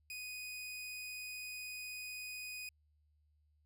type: tone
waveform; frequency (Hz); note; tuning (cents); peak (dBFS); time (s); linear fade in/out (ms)
sawtooth; 2489; D#7; 0; -40; 0.1-2.69; 2
effects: added 75 Hz sine -70 dBFS peak until 3.65 s